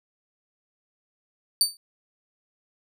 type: tone with exponential decay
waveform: 25% pulse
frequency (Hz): 4588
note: D8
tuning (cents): -41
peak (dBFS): -9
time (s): 1.61-1.77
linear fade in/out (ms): 1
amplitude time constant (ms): 34
effects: none